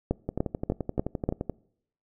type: two click trains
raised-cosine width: 2 ms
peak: -11 / -16 dBFS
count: 5 / 15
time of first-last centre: 0.11-1.29 / 0.29-1.497 s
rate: 3.39 / 11.6 Hz
effects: noise-tail reverb RT60 0.7 s tail -24 dB re dry